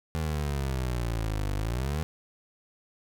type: exponential two-way sweep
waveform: 25% pulse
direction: down then up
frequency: 80.8 to 49 to 80.8 Hz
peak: -24 dBFS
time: 0.15-2.03 s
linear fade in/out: 0 ms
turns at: 1.54 s
effects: none